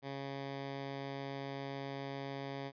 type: tone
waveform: 10% pulse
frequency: 137.9 Hz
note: C#3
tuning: 9 cents flat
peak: -32 dBFS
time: 0.02-2.72 s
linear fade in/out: 50 ms
effects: resampled to 11025 Hz